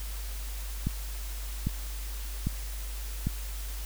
click train, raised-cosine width 5 ms, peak -15 dBFS, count 4, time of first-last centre 0.87-3.27 s, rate 1.25 Hz, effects added 50 Hz sine -34 dBFS peak until 3.85 s + white hiss -44 dBFS RMS until 3.85 s

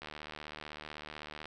click train, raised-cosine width 0.3 ms, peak -27 dBFS, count 110, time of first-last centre 0.02-1.456 s, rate 75.9 Hz, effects none

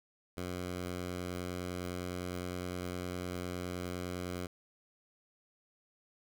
10% pulse tone, 89.8 Hz, F2, 49 cents sharp, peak -29 dBFS, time 0.37-4.47 s, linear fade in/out 5 ms, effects none

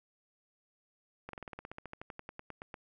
slowing click train, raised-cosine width 0.5 ms, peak -28 dBFS, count 20, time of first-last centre 1.29-2.742 s, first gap 43 ms, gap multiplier 1.06, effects none

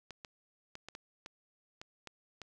clicks, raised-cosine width 0.2 ms, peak -28 dBFS, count 9, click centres 0.107 / 0.248 / 0.754 / 0.886 / 0.951 / 1.261 / 1.815 / 2.073 / 2.417 s, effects none

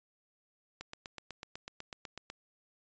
click train, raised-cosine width 0.2 ms, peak -25 dBFS, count 13, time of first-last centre 0.81-2.301 s, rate 8.05 Hz, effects resampled to 16000 Hz

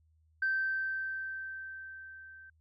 sine tone with level ramp, 1555 Hz, G6, 14 cents flat, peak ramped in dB -26 to -50 dBFS, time 0.42-2.5 s, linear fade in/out 5 ms, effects tanh soft clip ceiling -23 dBFS + added 79 Hz sine -65 dBFS peak until 2.6 s

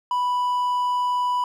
triangle tone, 987.8 Hz, B5, in tune, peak -18 dBFS, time 0.11-1.44 s, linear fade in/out 2 ms, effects none

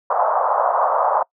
pink band-pass noise, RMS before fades -18 dBFS, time 0.1-1.23 s, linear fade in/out 5 ms, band 580 to 1200 Hz, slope 48 dB/octave, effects noise-tail reverb RT60 0.1 s tail -25 dB re dry

